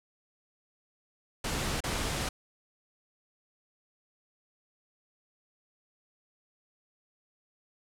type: noise with dropouts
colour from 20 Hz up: pink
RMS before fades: -32 dBFS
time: 1.44-2.29 s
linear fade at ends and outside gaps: 5 ms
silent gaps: 1.805-1.838 s
effects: low-pass 10000 Hz 12 dB/octave